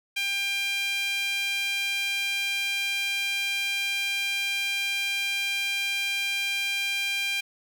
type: tone with high-pass filter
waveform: sawtooth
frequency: 797 Hz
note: G5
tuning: 28 cents sharp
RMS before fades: -28 dBFS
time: 0.16-7.41 s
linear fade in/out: 10 ms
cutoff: 2600 Hz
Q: 5.3
effects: none